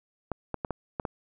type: clicks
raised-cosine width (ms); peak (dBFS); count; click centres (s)
1; -16; 6; 0.317 / 0.543 / 0.648 / 0.707 / 0.998 / 1.052
effects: none